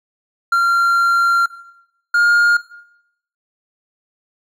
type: tone pair in turn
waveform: triangle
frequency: 1381 / 1416.5 Hz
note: F6 / F6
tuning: -20 / +24 cents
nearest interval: unison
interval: 44 cents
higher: second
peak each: -9 dBFS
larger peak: neither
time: 0.52-1.46 / 2.14-2.57 s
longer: first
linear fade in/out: 5 ms
effects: noise-tail reverb RT60 0.8 s tail -17 dB re dry